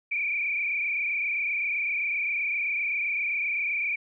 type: tone with frequency modulation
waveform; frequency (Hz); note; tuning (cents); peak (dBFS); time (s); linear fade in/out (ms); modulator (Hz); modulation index
sine; 2349; D7; 0; -25; 0.11-3.96; 10; 27.7; 3.2
effects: none